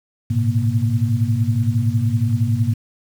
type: tone cluster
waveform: sine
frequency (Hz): 105.1 / 115.9 / 131 / 236.4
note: G#2 / A#2 / C3 / A#3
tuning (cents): +21 / -10 / +2 / +24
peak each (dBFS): -19 / -19 / -25 / -24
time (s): 0.3-2.74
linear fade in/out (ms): 10
effects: 7-bit